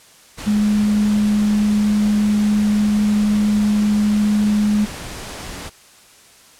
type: tone in noise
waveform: sine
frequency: 209.3 Hz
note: G#3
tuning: 14 cents sharp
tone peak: -13 dBFS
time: 0.46-4.86 s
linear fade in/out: 20 ms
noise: pink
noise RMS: -31 dBFS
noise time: 0.37-5.7 s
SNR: +15 dB
effects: white hiss -47 dBFS RMS until 6.59 s + low-pass 10000 Hz 12 dB/octave